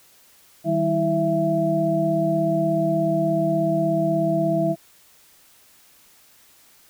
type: tone cluster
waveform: sine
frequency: 157.7 / 194.3 / 326.5 / 666 Hz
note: D#3 / G3 / E4 / E5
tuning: +24 / -15 / -17 / +18 cents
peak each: -25 / -27 / -24 / -21 dBFS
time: 0.64-4.76 s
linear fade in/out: 50 ms
effects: white hiss -54 dBFS RMS until 6.89 s